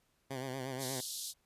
10% pulse tone with vibrato, 131.3 Hz, C3, 6 cents sharp, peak -30 dBFS, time 0.3-1.01 s, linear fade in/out 10 ms, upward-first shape sine, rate 8.4 Hz, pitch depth 67 cents each way
pink band-pass noise, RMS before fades -42 dBFS, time 0.78-1.34 s, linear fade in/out 50 ms, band 3600 to 13000 Hz, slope 48 dB/octave
effects pink hiss -75 dBFS RMS until 1.45 s + resampled to 32000 Hz

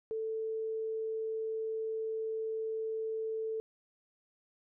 sine tone, 442.4 Hz, A4, 9 cents sharp, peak -33 dBFS, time 0.11-3.6 s, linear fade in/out 0 ms, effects none

